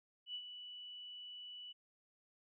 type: tone with ADSR envelope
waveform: sine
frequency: 2960 Hz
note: F#7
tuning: in tune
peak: -40 dBFS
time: 0.26-1.73 s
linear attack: 84 ms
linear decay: 68 ms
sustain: -8 dB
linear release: 17 ms
effects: none